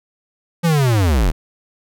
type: linear sweep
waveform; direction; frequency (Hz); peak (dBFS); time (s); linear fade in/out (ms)
square; down; 174.61 to 34.65; -13; 0.63-1.32; 20
effects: none